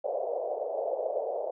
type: band-pass noise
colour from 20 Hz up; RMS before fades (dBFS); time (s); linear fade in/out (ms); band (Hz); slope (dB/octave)
pink; -32; 0.04-1.51; 10; 480 to 680; 48
effects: none